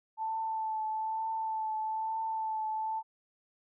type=tone with vibrato; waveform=sine; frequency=880 Hz; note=A5; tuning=in tune; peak=-31 dBFS; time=0.17-3.03 s; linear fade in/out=50 ms; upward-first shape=triangle; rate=1.1 Hz; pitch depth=23 cents each way; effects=none